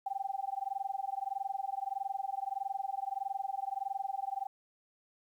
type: tone with amplitude modulation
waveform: sine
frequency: 784 Hz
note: G5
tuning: in tune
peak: -30 dBFS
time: 0.06-4.47 s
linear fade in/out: 5 ms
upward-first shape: sine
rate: 21.6 Hz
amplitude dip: 100%
effects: 11-bit